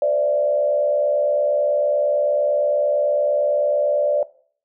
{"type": "tone with frequency modulation", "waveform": "sine", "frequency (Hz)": 587.3, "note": "D5", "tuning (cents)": 0, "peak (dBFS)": -15, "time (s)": [0.02, 4.23], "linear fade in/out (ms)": 2, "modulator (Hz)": 68.9, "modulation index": 0.71, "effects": ["noise-tail reverb RT60 0.5 s tail -20 dB re dry"]}